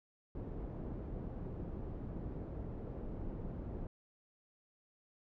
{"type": "low-pass noise", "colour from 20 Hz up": "pink", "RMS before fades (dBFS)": -43, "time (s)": [0.35, 3.87], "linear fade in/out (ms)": 2, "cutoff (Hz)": 440, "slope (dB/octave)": 12, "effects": []}